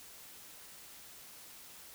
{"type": "silence", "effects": ["white hiss -53 dBFS RMS until 1.94 s"]}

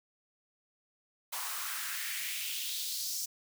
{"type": "noise with high-pass filter sweep", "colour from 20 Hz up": "white", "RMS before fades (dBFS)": -37, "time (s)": [1.32, 3.26], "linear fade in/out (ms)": 10, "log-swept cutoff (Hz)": [880, 5800], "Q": 2.7, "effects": []}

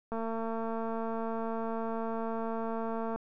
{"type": "click train", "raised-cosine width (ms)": 1, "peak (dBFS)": -23, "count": 688, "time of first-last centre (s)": [0.12, 3.16], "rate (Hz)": 226, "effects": []}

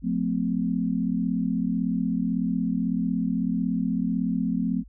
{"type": "tone cluster", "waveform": "sine", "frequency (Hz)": [178.7, 220.4, 256.6], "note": ["F3", "A3", "C4"], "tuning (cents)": [40, 3, -34], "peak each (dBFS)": -27, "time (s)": [0.02, 4.84], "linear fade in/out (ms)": 50, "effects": ["added 50 Hz sine -45 dBFS peak until 4.88 s"]}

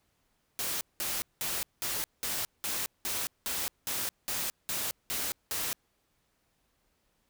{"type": "noise bursts", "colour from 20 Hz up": "white", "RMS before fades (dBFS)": -33, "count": 13, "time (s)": [0.59, 5.73], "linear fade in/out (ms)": 0, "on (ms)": 220, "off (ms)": 190, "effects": ["pink hiss -74 dBFS RMS until 7.29 s"]}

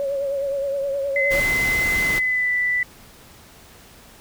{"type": "tone with vibrato", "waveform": "sine", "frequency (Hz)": 555, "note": "C#5", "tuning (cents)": 2, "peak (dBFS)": -21, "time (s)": [0, 1.4], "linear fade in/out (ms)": 0, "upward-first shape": "triangle", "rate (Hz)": 9.6, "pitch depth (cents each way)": 52}
{"type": "tone with pitch glide", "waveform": "sine", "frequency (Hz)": [2046, 1980.9], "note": ["C7", "B6"], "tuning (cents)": [-39, 5], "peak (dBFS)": -18, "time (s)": [1.16, 2.83], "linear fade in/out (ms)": 2, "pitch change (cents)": -56, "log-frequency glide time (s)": [2.03, 2.53]}
{"type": "noise", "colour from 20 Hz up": "pink", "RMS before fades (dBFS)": -28, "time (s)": [1.3, 2.2], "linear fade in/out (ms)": 20}
{"effects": ["pink hiss -47 dBFS RMS until 4.2 s"]}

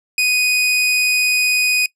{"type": "tone", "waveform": "sawtooth", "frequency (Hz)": 2489, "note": "D#7", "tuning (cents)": 0, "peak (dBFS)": -10, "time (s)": [0.18, 1.86], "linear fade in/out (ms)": 2, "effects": ["noise-tail reverb RT60 0.1 s tail -22 dB re dry", "low-pass 12000 Hz 12 dB/octave"]}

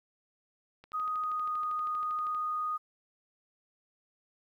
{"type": "click train", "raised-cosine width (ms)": 0.3, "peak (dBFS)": -36, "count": 20, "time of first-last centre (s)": [0.84, 2.348], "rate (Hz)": 12.6}
{"type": "tone with pitch glide", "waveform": "sine", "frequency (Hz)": [1250, 1237.1], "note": ["D#6", "D#6"], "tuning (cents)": [8, -10], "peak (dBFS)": -30, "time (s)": [0.93, 2.78], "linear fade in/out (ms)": 20, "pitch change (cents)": -18, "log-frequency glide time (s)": [1.05, 1.57]}
{"effects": ["11-bit"]}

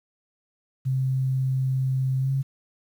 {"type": "tone with pitch glide", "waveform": "sine", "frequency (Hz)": [131.5, 135.2], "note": ["C3", "C#3"], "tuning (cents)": [9, -43], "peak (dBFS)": -21, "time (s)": [0.85, 2.43], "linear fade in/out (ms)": 20, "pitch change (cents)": 48, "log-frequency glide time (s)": [2.19, 2.31], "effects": ["9-bit"]}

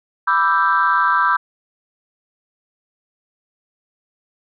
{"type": "chord", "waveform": "sine", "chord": "E minor seventh", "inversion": "second", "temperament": "equal with one note detuned", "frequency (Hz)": [987.8, 1174.7, 1333.1, 1568], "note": ["B5", "D6", "E6", "G6"], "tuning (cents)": [0, 0, 19, 0], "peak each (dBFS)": -18, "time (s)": [0.27, 1.37], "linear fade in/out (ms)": 10, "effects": ["tanh soft clip ceiling -5 dBFS"]}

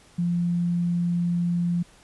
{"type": "tone", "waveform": "sine", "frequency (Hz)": 173.4, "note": "F3", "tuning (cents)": -12, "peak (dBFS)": -21, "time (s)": [0.18, 1.83], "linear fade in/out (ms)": 10, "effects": ["pink hiss -54 dBFS RMS until 2.03 s", "resampled to 24000 Hz"]}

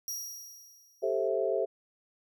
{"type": "tone with exponential decay", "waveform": "sawtooth", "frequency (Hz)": 5690, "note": "F8", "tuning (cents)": 31, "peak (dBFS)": -30, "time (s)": [0.08, 1.28], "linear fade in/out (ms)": 1, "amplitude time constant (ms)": 260}
{"type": "chord", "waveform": "sine", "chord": "A minor seventh", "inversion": "third", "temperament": "equal with one note detuned", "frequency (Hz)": [392, 440, 529.3, 659.3], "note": ["G4", "A4", "C5", "E5"], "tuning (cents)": [0, 0, 20, 0], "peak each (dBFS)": -32, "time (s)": [1.02, 1.66], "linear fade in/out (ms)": 20}
{"effects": []}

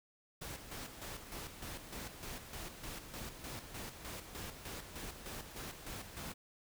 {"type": "noise with tremolo", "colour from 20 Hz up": "pink", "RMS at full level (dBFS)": -45, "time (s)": [0.41, 6.34], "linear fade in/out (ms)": 10, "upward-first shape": "square", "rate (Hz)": 3.3, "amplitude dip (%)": 55, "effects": []}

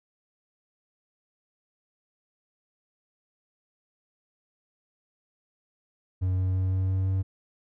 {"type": "tone with pitch steps", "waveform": "triangle", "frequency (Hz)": [92.5, 93.04, 93.57, 94.12, 94.66, 95.21], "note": ["F#2", "F#2", "F#2", "F#2", "F#2", "G2"], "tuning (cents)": [0, 10, 20, 30, 40, -50], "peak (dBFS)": -21, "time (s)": [6.21, 7.23], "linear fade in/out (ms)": 20, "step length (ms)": 170, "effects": []}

